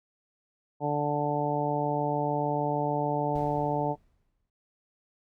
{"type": "harmonic tone", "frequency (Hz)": 146.8, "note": "D3", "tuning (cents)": 0, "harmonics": [1, 2, 3, 4, 5, 6], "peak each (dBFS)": [-32, -32, -32, -32, -32, -32], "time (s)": [0.8, 3.96], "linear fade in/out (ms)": 50}
{"type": "noise with exponential decay", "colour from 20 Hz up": "brown", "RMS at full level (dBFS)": -41, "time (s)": [3.35, 4.5], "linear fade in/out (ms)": 5, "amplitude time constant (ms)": 250}
{"effects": ["noise-tail reverb RT60 0.1 s tail -17 dB re dry"]}